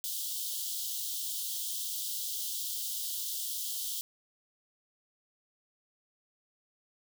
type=high-pass noise; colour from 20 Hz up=white; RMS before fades=-36 dBFS; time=0.04-4.01 s; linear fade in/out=0 ms; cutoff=3000 Hz; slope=96 dB/octave; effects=none